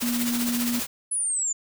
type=noise with tremolo; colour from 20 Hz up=white; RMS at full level=-27 dBFS; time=0-0.87 s; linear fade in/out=20 ms; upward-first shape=triangle; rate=15 Hz; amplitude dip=60%
type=tone; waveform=sine; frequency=240 Hz; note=B3; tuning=49 cents flat; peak=-24 dBFS; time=0.02-0.8 s; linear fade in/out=10 ms
type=exponential sweep; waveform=sine; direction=down; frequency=10210 to 7000 Hz; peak=-23 dBFS; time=1.11-1.53 s; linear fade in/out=10 ms
effects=none